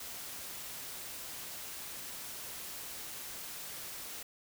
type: noise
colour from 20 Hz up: white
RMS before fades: -44 dBFS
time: 0-4.23 s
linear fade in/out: 5 ms
effects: none